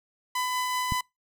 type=tone with tremolo; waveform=sawtooth; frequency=1003 Hz; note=B5; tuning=26 cents sharp; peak=-22 dBFS; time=0.35-1.01 s; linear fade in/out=5 ms; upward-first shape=triangle; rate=5.3 Hz; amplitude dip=25%
type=click; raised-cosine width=5 ms; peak=-17 dBFS; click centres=0.922 s
effects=noise-tail reverb RT60 0.2 s tail -25 dB re dry